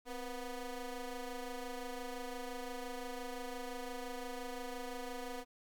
20% pulse ring-modulated tone, 246.9 Hz, B3, in tune, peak -33 dBFS, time 0.05-5.45 s, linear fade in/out 50 ms, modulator 234 Hz, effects none

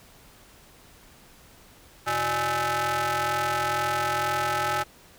sawtooth ring-modulated tone, 233.1 Hz, A#3, in tune, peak -17 dBFS, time 2.06-4.84 s, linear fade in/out 20 ms, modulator 1070 Hz, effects pink hiss -53 dBFS RMS until 5.18 s

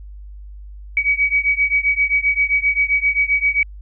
sine beating tone pair, 2265 / 2272.6 Hz, C#7 / C#7, +37 / +43 cents, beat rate 7.6 Hz, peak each -17 / -18 dBFS, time 0.97-3.63 s, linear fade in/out 2 ms, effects added 50 Hz sine -33 dBFS peak until 3.81 s

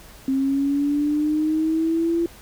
sine linear sweep, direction up, 265.3 to 340 Hz, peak -18 dBFS, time 0.28-2.26 s, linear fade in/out 2 ms, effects added 50 Hz sine -50 dBFS peak until 2.41 s + pink hiss -46 dBFS RMS until 2.41 s

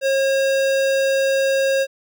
square tone with notch filter, 541 Hz, C#5, 42 cents flat, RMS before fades -18 dBFS, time 0.01-1.87 s, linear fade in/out 50 ms, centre 12000 Hz, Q 0.9, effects none

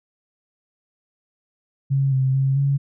sine tone with pitch steps, 136.8 / 132 / 135 / 139.3 Hz, C#3 / C3 / C#3 / C#3, -23 / +16 / -45 / +9 cents, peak -16 dBFS, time 1.9-2.78 s, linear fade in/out 20 ms, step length 220 ms, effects none

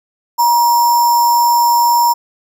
sine tone with sample-and-hold, 951 Hz, A#5, 34 cents sharp, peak -8 dBFS, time 0.38-2.14 s, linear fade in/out 20 ms, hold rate 6300 Hz, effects none

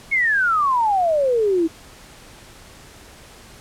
sine exponential sweep, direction down, 2221 to 315.8 Hz, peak -15 dBFS, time 0.11-1.68 s, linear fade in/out 20 ms, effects pink hiss -44 dBFS RMS until 3.6 s + low-pass 11000 Hz 12 dB/octave

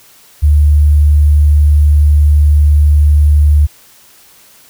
sine tone with sample-and-hold, 74 Hz, D2, 14 cents sharp, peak -4 dBFS, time 0.42-3.67 s, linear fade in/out 20 ms, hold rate 11025 Hz, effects white hiss -43 dBFS RMS until 4.69 s

